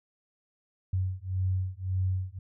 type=beating tone pair; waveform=sine; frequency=92.5 / 94.3 Hz; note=F#2 / F#2; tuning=0 / +33 cents; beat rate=1.8 Hz; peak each=-30 dBFS; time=0.93-2.39 s; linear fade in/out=5 ms; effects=none